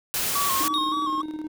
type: noise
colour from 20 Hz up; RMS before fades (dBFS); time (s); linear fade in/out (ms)
white; -26; 0.14-0.68; 0
type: tone with vibrato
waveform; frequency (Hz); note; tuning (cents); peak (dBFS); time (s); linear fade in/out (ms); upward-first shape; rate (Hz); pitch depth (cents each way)
triangle; 1108.7; C#6; 0; -22; 0.35-1.22; 5; square; 3.5; 47
type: tone with tremolo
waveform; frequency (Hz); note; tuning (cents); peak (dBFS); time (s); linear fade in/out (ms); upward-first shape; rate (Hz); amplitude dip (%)
triangle; 309.3; D#4; -10; -26; 0.6-1.48; 10; square; 19; 55
type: tone with exponential decay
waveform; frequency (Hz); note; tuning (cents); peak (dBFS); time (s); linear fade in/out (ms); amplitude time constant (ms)
triangle; 3735; A#7; +3; -21; 0.74-1.43; 0; 150
effects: none